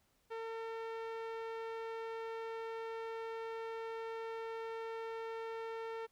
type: tone with low-pass filter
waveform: sawtooth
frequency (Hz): 452.3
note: A4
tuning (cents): +48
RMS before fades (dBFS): -43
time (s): 0.3-6.07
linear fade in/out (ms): 20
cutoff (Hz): 2400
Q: 0.66
effects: pink hiss -75 dBFS RMS until 6.11 s